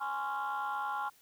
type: chord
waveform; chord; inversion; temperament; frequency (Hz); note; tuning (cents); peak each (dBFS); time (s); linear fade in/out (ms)
sine; Db major seventh; second; just; 831.5 / 1039.4 / 1108.7 / 1385.9; Ab5 / C6 / Db6 / F6; +2 / -12 / 0 / -14; -35 / -39 / -39 / -37; 0-1.1; 20
effects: tanh soft clip ceiling -27 dBFS + white hiss -64 dBFS RMS until 1.21 s